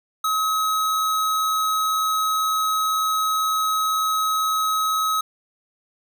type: tone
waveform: square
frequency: 1277 Hz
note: D#6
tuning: 45 cents sharp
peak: -20 dBFS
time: 0.24-5.21 s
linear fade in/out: 5 ms
effects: none